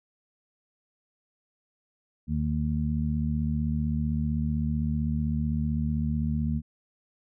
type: harmonic tone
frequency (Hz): 75.7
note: D#2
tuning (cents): -47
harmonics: 1 / 2 / 3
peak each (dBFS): -29 / -29 / -29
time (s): 2.27-6.62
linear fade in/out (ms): 50
effects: none